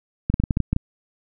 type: clicks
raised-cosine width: 5 ms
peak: -7 dBFS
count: 9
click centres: 0.3 / 0.341 / 0.4 / 0.438 / 0.508 / 0.571 / 0.603 / 0.73 / 0.764 s
effects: none